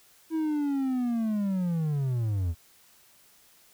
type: linear sweep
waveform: triangle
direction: down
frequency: 325.8 to 79 Hz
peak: -23 dBFS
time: 0.3-2.55 s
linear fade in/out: 50 ms
effects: white hiss -59 dBFS RMS until 3.73 s